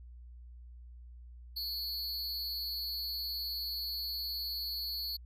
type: tone with amplitude modulation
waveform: square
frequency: 4400 Hz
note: C#8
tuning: 14 cents flat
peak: -32 dBFS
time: 1.56-5.17 s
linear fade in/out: 10 ms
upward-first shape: sine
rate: 281 Hz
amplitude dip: 85%
effects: added 60 Hz sine -48 dBFS peak until 5.25 s